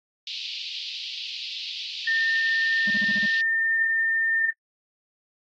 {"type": "band-pass noise", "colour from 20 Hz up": "white", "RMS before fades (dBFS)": -34, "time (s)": [0.27, 3.41], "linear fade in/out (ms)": 2, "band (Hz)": [2700, 4600], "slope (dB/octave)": 48}
{"type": "tone", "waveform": "sine", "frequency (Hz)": 1808, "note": "A6", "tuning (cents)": 47, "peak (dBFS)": -21, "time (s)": [2.07, 4.51], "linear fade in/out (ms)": 5}
{"type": "tone bursts", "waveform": "triangle", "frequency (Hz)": 207.7, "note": "G#3", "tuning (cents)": 0, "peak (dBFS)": -27, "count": 6, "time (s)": [2.87, 3.26], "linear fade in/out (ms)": 5, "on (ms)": 35, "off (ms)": 36}
{"effects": ["noise-tail reverb RT60 0.1 s tail -25 dB re dry", "AAC 32 kbps"]}